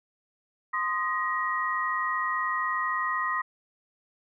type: tone cluster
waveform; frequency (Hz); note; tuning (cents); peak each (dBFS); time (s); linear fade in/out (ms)
sine; 1042 / 1238 / 1895; C6 / D#6 / A#6; -7 / -9 / +28; -30 / -30 / -30; 0.73-3.42; 10
effects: none